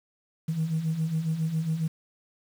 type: beating tone pair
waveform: sine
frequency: 154.8 / 162.1 Hz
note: D#3 / E3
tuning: -9 / -29 cents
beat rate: 7.3 Hz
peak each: -31 / -25 dBFS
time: 0.48-1.88 s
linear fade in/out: 10 ms
effects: tanh soft clip ceiling -20 dBFS + 8-bit